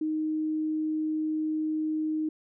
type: tone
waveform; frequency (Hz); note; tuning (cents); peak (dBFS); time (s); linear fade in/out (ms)
sine; 311.1; D#4; 0; -26; 0.01-2.29; 5
effects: none